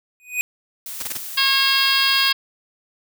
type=tone with exponential growth; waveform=square; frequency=2489 Hz; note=D#7; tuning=in tune; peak=-16 dBFS; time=0.2-0.41 s; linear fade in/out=0 ms; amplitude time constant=45 ms
type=noise; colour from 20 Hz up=blue; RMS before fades=-32 dBFS; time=0.86-2.32 s; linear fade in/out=2 ms
type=noise bursts; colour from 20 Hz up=white; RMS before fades=-27 dBFS; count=4; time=1-1.175 s; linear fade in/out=5 ms; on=25 ms; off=25 ms
type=harmonic tone; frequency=543 Hz; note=C#5; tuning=36 cents flat; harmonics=2 / 3 / 4 / 5 / 6 / 7 / 8 / 9; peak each=-25 / -23 / -27 / -23 / -21 / -27 / -24 / -22 dBFS; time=1.37-2.33 s; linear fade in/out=10 ms
effects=none